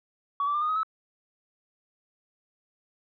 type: tone with pitch steps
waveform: sine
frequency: 1130 / 1161.8 / 1194.4 / 1228 / 1262.5 / 1298 Hz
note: C#6 / D6 / D6 / D#6 / D#6 / E6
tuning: +33 / -19 / +29 / -23 / +25 / -27 cents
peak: -23 dBFS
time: 0.4-0.832 s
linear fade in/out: 2 ms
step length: 72 ms
effects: tanh soft clip ceiling -20 dBFS